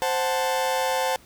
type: chord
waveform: 40% pulse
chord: F# diminished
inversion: second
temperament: equal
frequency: 523.3 / 740 / 880 Hz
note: C5 / F#5 / A5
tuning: 0 / 0 / 0 cents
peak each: -25 / -28 / -25 dBFS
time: 0.02-1.16 s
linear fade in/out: 0 ms
effects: pink hiss -53 dBFS RMS until 1.25 s